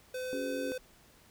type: tone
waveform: square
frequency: 509 Hz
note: C5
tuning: 48 cents flat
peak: -36 dBFS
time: 0.14-0.78 s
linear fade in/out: 5 ms
type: chord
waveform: sine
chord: C# suspended fourth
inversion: none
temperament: just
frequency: 277.2 / 369.6 / 415.8 Hz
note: C#4 / F#4 / G#4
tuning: 0 / -2 / +2 cents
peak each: -37 / -43 / -42 dBFS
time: 0.33-0.72 s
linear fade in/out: 0 ms
effects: pink hiss -61 dBFS RMS until 1.3 s